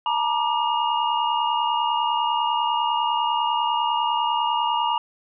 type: tone cluster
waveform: sine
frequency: 879 / 949 / 1185 / 2847 Hz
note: A5 / A#5 / D6 / F7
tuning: -2 / +31 / +15 / +33 cents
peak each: -26 / -22 / -28 / -29 dBFS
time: 0.06-4.98 s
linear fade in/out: 2 ms
effects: none

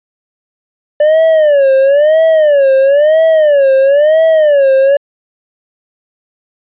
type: tone with vibrato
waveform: triangle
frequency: 587.3 Hz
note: D5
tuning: in tune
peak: -3 dBFS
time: 1-4.97 s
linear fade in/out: 5 ms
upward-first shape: sine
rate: 1 Hz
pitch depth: 170 cents each way
effects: resampled to 8000 Hz

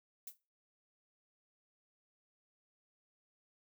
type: noise with exponential decay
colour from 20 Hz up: violet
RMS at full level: -41 dBFS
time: 0.27-0.37 s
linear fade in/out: 2 ms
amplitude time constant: 21 ms
effects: noise-tail reverb RT60 0.3 s tail -19 dB re dry

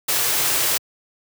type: band-stop noise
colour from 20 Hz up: white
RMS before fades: -20 dBFS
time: 0.08-0.78 s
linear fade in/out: 10 ms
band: 170 to 280 Hz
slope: 96 dB/octave
effects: high-pass 100 Hz 12 dB/octave

